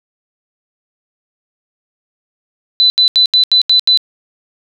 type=tone bursts; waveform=sine; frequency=4002 Hz; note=B7; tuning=22 cents sharp; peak=-6 dBFS; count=7; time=2.8-3.974 s; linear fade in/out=0 ms; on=100 ms; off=79 ms; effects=none